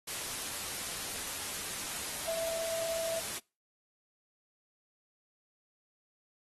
sine tone in noise, 659.3 Hz, E5, in tune, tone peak -33 dBFS, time 2.27-3.2 s, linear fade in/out 10 ms, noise white, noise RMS -38 dBFS, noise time 0.07-3.39 s, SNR +2 dB, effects noise-tail reverb RT60 0.3 s tail -25 dB re dry + AAC 32 kbps

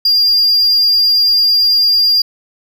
triangle tone, 4803 Hz, D8, 38 cents sharp, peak -7 dBFS, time 0.05-2.22 s, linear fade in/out 5 ms, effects none

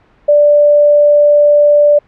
sine tone, 587.3 Hz, D5, in tune, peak -4 dBFS, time 0.28-1.99 s, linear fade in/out 10 ms, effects pink hiss -49 dBFS RMS until 2.07 s + low-pass 2000 Hz 12 dB/octave

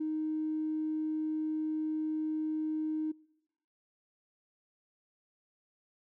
triangle tone with tanh clipping, 311.1 Hz, D#4, in tune, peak -31 dBFS, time 0-3.12 s, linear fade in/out 10 ms, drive 4 dB, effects noise-tail reverb RT60 1.0 s tail -26 dB re dry

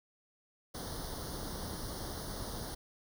pink noise with comb filter, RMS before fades -41 dBFS, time 0.74-2.75 s, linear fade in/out 10 ms, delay 0.2 ms, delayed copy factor +0.95, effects none

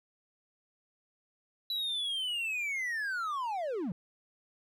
triangle linear sweep, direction down, 3965 to 156.3 Hz, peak -30 dBFS, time 1.7-3.92 s, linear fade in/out 2 ms, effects none

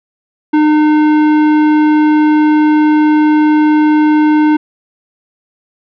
triangle tone with tanh clipping, 304.1 Hz, D#4, 40 cents flat, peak -8 dBFS, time 0.53-4.57 s, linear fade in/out 10 ms, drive 18 dB, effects none

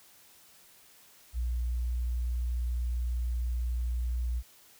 sine tone, 60.2 Hz, B1, 44 cents flat, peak -28 dBFS, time 1.33-4.43 s, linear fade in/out 50 ms, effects white hiss -58 dBFS RMS until 4.79 s

